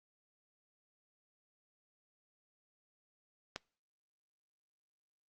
click, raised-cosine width 0.2 ms, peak -21 dBFS, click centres 3.561 s, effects noise-tail reverb RT60 0.4 s tail -24 dB re dry + Opus 32 kbps

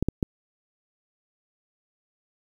clicks, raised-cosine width 3 ms, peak -10 dBFS, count 3, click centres 0.026 / 0.086 / 0.228 s, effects 8-bit

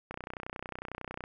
click train, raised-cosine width 0.5 ms, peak -23 dBFS, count 36, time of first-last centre 0.11-1.239 s, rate 31 Hz, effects none

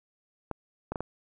clicks, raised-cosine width 1 ms, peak -18 dBFS, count 4, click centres 0.513 / 0.92 / 0.958 / 1.006 s, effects none

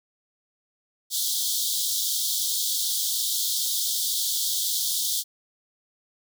pink high-pass noise, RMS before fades -26 dBFS, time 1.1-5.24 s, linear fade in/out 50 ms, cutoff 3300 Hz, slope 96 dB/octave, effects none

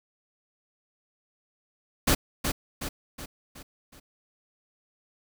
pink noise with echo, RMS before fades -21 dBFS, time 2.07-2.15 s, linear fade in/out 10 ms, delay 370 ms, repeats 5, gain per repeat -6 dB, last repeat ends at 4 s, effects none

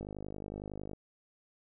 click train, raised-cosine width 2 ms, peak -28 dBFS, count 48, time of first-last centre 0.01-0.933 s, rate 50.9 Hz, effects none

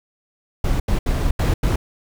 brown noise bursts at uneven times, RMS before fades -18 dBFS, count 5, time 0.64-0.8 / 0.88-0.99 / 1.06-1.31 / 1.39-1.54 / 1.63-1.76 s, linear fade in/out 5 ms, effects none

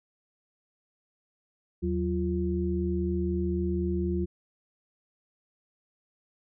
sine tone cluster, 79 / 183 / 347.6 Hz, D#2 / F#3 / F4, +27 / -19 / -8 cents, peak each -30 dBFS, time 1.82-4.26 s, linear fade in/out 20 ms, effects none

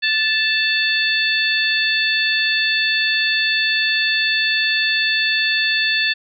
harmonic tone with a mistuned harmonic, 884 Hz, A5, 8 cents sharp, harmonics 2 / 3 / 4 / 5, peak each -19 / -21 / -22 / -23 dBFS, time 0.02-6.14 s, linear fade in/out 20 ms, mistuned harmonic 2, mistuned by -17 cents, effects none

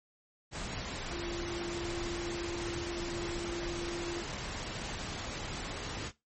sine tone in noise, 344.3 Hz, F4, 25 cents flat, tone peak -37 dBFS, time 1.11-4.24 s, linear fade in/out 50 ms, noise pink, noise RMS -39 dBFS, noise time 0.51-6.12 s, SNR -1 dB, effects noise-tail reverb RT60 0.2 s tail -17 dB re dry + MP3 32 kbps

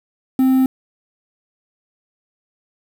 triangle tone with quantisation, 261.6 Hz, C4, in tune, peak -9 dBFS, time 0.39-0.66 s, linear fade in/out 2 ms, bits 6, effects none

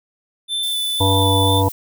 square tone with vibrato, 3520 Hz, A7, in tune, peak -20 dBFS, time 0.48-1.63 s, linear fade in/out 50 ms, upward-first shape square, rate 2 Hz, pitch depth 11 cents each way
violet noise, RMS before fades -32 dBFS, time 0.63-1.72 s, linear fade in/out 2 ms
harmonic tone, 97 Hz, G2, 18 cents flat, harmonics 1 / 3 / 5 / 7 / 9 / 10, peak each -16 / -22 / -21 / -27 / -23 / -22 dBFS, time 1-1.69 s, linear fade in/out 10 ms
effects none

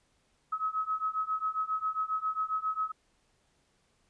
sine beating tone pair, 1277 / 1284.4 Hz, D#6 / E6, +45 / -45 cents, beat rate 7.4 Hz, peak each -33 / -32 dBFS, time 0.52-2.92 s, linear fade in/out 10 ms, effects pink hiss -71 dBFS RMS until 4.09 s + resampled to 22050 Hz

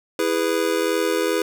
square chord, E major, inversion none, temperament just, 329.6 / 412 / 494.4 Hz, E4 / G#4 / B4, 0 / -14 / +2 cents, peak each -25 / -24 / -24 dBFS, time 0.19-1.42 s, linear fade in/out 2 ms, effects none

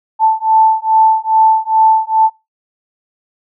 sine beating tone pair, 880 / 882.4 Hz, A5 / A5, 0 / +5 cents, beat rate 2.4 Hz, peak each -11 dBFS, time 0.19-2.3 s, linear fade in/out 50 ms, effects noise-tail reverb RT60 0.2 s tail -18 dB re dry

